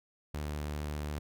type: tone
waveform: sawtooth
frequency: 74.4 Hz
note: D2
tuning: 23 cents sharp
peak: -31 dBFS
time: 0.34-1.19 s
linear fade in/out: 5 ms
effects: none